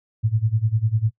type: tone with tremolo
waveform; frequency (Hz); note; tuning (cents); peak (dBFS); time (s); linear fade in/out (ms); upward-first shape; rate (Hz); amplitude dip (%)
sine; 110.4; A2; +6; -14; 0.23-1.11; 20; sine; 10; 90
effects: noise-tail reverb RT60 0.1 s tail -25 dB re dry